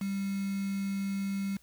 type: tone with quantisation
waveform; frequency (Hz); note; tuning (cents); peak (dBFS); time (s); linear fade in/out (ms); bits
sine; 196.6; G3; +5; -30; 0.01-1.57; 5; 7
effects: added 60 Hz sine -65 dBFS peak until 1.62 s + white hiss -64 dBFS RMS until 1.62 s